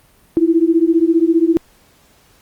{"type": "beating tone pair", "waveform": "sine", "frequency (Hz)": [323.4, 338.4], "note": ["E4", "E4"], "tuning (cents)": [-33, 45], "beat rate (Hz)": 15, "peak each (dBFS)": -13, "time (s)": [0.37, 1.57], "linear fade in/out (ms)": 0, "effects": ["pink hiss -52 dBFS RMS until 2.41 s", "Opus 32 kbps"]}